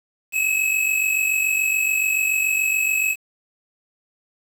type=tone pair together; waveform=square; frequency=2535 / 2582 Hz; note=D#7 / E7; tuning=+32 / -37 cents; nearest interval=unison; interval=31 cents; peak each=-25 / -20 dBFS; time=0.32-3.16 s; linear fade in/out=50 ms; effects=7-bit